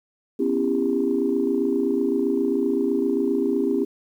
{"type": "chord", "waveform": "sine", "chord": "C# half-diminished seventh", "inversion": "third", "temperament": "just", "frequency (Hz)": [249.5, 277.2, 332.6, 399.1], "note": ["B3", "C#4", "E4", "G4"], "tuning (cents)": [18, 0, 16, 31], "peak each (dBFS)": [-25, -24, -26, -23], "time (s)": [0.39, 3.85], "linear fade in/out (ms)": 10, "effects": ["tanh soft clip ceiling -10 dBFS", "9-bit"]}